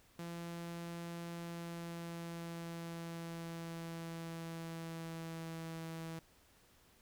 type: tone with pitch glide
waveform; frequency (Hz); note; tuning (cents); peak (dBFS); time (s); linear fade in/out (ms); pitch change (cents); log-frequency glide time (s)
sawtooth; 170 to 163.45; F3 to E3; -46 to -14; -39; 0.19-6.19; 2; -68; 1.36-5.77
effects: pink hiss -67 dBFS RMS until 7.01 s